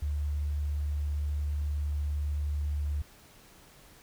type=tone; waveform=sine; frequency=73.42 Hz; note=D2; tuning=in tune; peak=-28 dBFS; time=0.02-3.02 s; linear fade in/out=5 ms; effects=pink hiss -56 dBFS RMS until 4.02 s